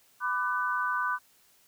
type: tone cluster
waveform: sine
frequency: 996 / 1184 / 1504 Hz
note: B5 / D6 / F#6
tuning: +14 / +14 / +28 cents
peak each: -32 / -31 / -30 dBFS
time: 0.2-1.19 s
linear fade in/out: 50 ms
effects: white hiss -63 dBFS RMS until 1.67 s